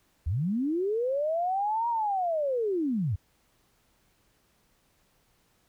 sine linear two-way sweep, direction up then down, 67.2 to 954 to 81.5 Hz, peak -25 dBFS, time 0.26-3.16 s, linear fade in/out 10 ms, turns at 1.89 s, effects pink hiss -68 dBFS RMS until 5.68 s

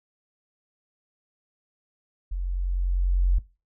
sine tone with level ramp, 45.11 Hz, F#1, 43 cents flat, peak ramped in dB -26 to -16 dBFS, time 2.31-3.39 s, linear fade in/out 10 ms, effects noise-tail reverb RT60 0.3 s tail -20 dB re dry

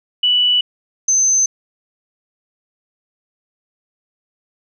sine tone pair in turn, 2960 / 6186 Hz, F#7 / G8, 0 / -24 cents, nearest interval octave + minor second, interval 1276 cents, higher second, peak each -11 dBFS, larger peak neither, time 0.23-0.61 / 1.08-1.46 s, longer neither, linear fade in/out 5 ms, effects none

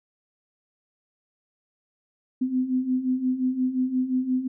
sine beating tone pair, 252.1 / 257.8 Hz, B3 / C4, +36 / -26 cents, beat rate 5.7 Hz, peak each -28 / -23 dBFS, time 2.41-4.48 s, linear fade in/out 10 ms, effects none

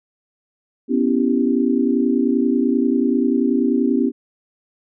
sine chord, C# half-diminished seventh, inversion third, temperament equal, 246.9 / 277.2 / 329.6 / 392 Hz, B3 / C#4 / E4 / G4, 0 / 0 / 0 / 0 cents, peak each -18 / -19 / -23 / -23 dBFS, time 0.88-4.12 s, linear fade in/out 50 ms, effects none

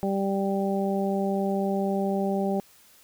harmonic tone, 196 Hz, G3, in tune, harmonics 1 / 2 / 3 / 4, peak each -26 / -29 / -31 / -32 dBFS, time 0.03-2.6 s, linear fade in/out 0 ms, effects white hiss -56 dBFS RMS until 3.03 s

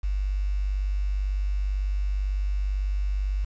sine tone with quantisation, 49 Hz, G1, in tune, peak -23 dBFS, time 0.03-3.45 s, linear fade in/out 10 ms, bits 8, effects resampled to 16000 Hz

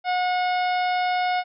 harmonic tone, 726 Hz, F#5, 33 cents flat, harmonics 1 / 2 / 3 / 4 / 5 / 6 / 7, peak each -21 / -31 / -31 / -38 / -38 / -42 / -41 dBFS, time 0.04-1.44 s, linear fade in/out 50 ms, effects none

